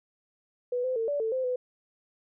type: tone with pitch steps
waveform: sine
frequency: 492.5 / 513 / 452.6 / 577 / 445.2 / 518 / 501 Hz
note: B4 / C5 / A4 / D5 / A4 / C5 / B4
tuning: -5 / -34 / +49 / -31 / +20 / -17 / +25 cents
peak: -26 dBFS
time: 0.72-1.56 s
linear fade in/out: 5 ms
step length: 120 ms
effects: none